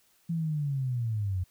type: linear sweep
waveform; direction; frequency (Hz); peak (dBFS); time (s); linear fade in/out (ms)
sine; down; 170 to 88; -27; 0.29-1.44; 10
effects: white hiss -66 dBFS RMS until 1.5 s